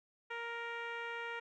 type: tone with low-pass filter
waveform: 10% pulse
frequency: 467.3 Hz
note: A#4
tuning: 4 cents sharp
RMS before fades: -42 dBFS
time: 0.3-1.4 s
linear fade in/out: 10 ms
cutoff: 2200 Hz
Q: 1.3
effects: none